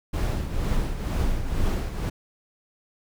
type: noise with tremolo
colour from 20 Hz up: brown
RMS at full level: -22 dBFS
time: 0.13-2.1 s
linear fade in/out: 10 ms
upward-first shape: triangle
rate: 2.1 Hz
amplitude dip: 65%
effects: none